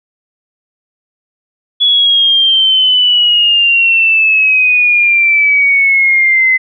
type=exponential sweep; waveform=sine; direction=down; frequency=3399 to 2038 Hz; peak=-6 dBFS; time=1.8-6.58 s; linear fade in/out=20 ms; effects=none